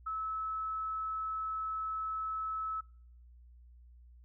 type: tone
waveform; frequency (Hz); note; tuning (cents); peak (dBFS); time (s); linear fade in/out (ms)
sine; 1300; E6; -24; -34; 0.06-2.81; 10
effects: noise-tail reverb RT60 0.6 s tail -26 dB re dry + added 60 Hz sine -54 dBFS peak until 4.24 s